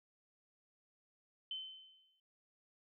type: tone with exponential decay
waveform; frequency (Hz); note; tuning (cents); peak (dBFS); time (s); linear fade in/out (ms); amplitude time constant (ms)
sine; 3067; G7; -38; -38; 1.51-2.2; 2; 150
effects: noise-tail reverb RT60 0.1 s tail -26 dB re dry